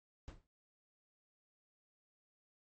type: noise with exponential decay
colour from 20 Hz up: brown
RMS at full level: -44 dBFS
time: 0.28-0.47 s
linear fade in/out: 0 ms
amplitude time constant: 41 ms
effects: MP3 32 kbps